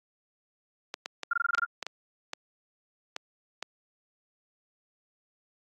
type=clicks; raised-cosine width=0.2 ms; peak=-16 dBFS; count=10; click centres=0.941 / 1.059 / 1.233 / 1.548 / 1.582 / 1.827 / 1.866 / 2.334 / 3.164 / 3.626 s
type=tone bursts; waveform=sine; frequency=1396.9 Hz; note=F6; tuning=in tune; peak=-23 dBFS; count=8; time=1.31-1.641 s; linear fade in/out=5 ms; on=23 ms; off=21 ms
effects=high-pass 400 Hz 12 dB/octave + AAC 64 kbps